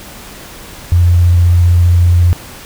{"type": "tone with vibrato", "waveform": "sine", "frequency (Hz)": 87.31, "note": "F2", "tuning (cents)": 0, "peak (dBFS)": -5, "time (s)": [0.92, 2.33], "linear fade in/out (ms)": 0, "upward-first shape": "square", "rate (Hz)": 15, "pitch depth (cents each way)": 12, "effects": ["pink hiss -32 dBFS RMS until 2.65 s"]}